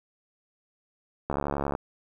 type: click train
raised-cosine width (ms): 1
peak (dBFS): -14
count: 33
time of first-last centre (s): 1.3-1.751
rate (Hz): 70.9
effects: 9-bit